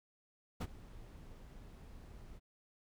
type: noise with ADSR envelope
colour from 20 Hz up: brown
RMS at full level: -33 dBFS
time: 0.6-2.4 s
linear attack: 17 ms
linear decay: 44 ms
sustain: -20 dB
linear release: 31 ms
effects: none